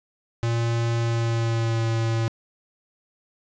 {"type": "tone with pitch glide", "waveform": "square", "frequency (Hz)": [116.54, 113.88], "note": ["A#2", "A#2"], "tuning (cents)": [0, -40], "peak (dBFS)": -22, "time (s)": [0.43, 2.28], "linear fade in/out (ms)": 0, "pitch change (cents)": -40, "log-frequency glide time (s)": [0.97, 1.86], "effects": ["resampled to 16000 Hz", "8-bit"]}